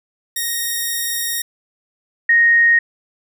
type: tone pair in turn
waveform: 5% pulse / sine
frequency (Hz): 1864.7 / 1864.7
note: A#6 / A#6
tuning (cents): 0 / 0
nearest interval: unison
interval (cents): 0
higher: neither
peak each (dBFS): -9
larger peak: neither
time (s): 0.36-1.42 / 2.29-2.79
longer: first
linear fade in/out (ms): 5
effects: none

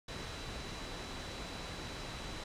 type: tone in noise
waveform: sine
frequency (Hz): 3951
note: B7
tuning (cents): 0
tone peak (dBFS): -52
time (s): 0.08-2.44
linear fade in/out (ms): 5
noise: pink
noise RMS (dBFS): -43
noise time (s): 0.08-2.44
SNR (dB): -12
effects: low-pass 6000 Hz 12 dB/octave

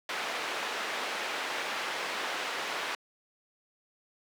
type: low-pass noise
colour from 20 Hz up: white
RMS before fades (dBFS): -34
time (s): 0.09-2.95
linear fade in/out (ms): 2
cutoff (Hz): 2500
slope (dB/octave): 12
effects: high-pass 400 Hz 12 dB/octave

